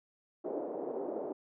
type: band-pass noise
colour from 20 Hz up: pink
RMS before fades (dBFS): -38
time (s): 0.44-1.33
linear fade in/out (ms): 10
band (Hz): 340 to 620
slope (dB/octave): 24
effects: none